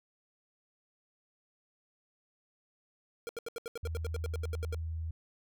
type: tone bursts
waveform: square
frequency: 466.2 Hz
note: A#4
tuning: in tune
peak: -37 dBFS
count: 16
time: 3.27-4.746 s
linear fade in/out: 0 ms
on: 21 ms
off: 76 ms
type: tone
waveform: sine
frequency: 81 Hz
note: E2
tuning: 30 cents flat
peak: -34 dBFS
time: 3.83-5.11 s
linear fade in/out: 5 ms
effects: none